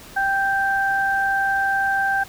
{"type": "tone pair together", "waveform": "sine", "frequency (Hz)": [784, 1568], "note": ["G5", "G6"], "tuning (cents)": [0, 0], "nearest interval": "octave", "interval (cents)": 1200, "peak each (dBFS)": [-21, -20], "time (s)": [0.16, 2.24], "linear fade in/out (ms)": 10, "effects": ["pink hiss -42 dBFS RMS until 2.28 s"]}